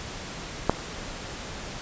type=click; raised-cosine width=1 ms; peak=-4 dBFS; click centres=0.696 s; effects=pink hiss -37 dBFS RMS until 1.81 s + resampled to 16000 Hz